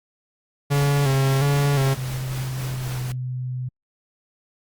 45% pulse tone with vibrato, 138.59 Hz, C#3, in tune, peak -17 dBFS, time 0.7-1.95 s, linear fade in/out 20 ms, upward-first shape square, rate 1.4 Hz, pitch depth 45 cents each way
pink noise with tremolo, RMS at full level -34 dBFS, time 0.74-3.12 s, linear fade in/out 2 ms, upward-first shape triangle, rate 3.8 Hz, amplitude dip 35%
sine tone with pitch glide, 130 to 126.66 Hz, C3 to B2, -11 to +44 cents, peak -25 dBFS, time 1.97-3.69 s, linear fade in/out 10 ms, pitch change -45 cents, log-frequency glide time 2.65-3.01 s
effects Opus 48 kbps

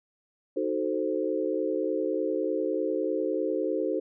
sine chord, D# diminished seventh, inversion none, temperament equal with one note detuned, 310.1 / 370 / 440 / 523.3 Hz, D#4 / F#4 / A4 / C5, -6 / 0 / 0 / 0 cents, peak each -31 dBFS, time 0.56-4 s, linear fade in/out 10 ms, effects none

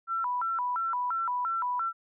sine tone with vibrato, 1153 Hz, D6, 32 cents flat, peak -27 dBFS, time 0.07-1.93 s, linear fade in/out 50 ms, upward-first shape square, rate 2.9 Hz, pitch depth 270 cents each way, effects none

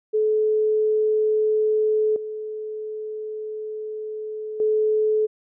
sine tone with level steps, 430.7 Hz, A4, 37 cents flat, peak -17 / -28 / -17 dBFS, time 0.13-5.27 s, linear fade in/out 20 ms, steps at 2.16 / 4.6 s, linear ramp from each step 2 ms, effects none

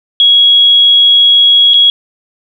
sine tone with dropouts, 3322 Hz, G#7, in tune, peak -3 dBFS, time 0.2-1.9 s, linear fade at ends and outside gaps 1 ms, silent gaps 1.736-1.741 s, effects 7-bit

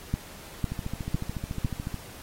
two click trains, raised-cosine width 5 ms, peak -13 / -19 dBFS, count 4 / 18, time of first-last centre 0.14-1.648 / 0.72-1.943 s, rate 1.99 / 13.9 Hz, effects pink hiss -46 dBFS RMS until 2.22 s + AAC 48 kbps

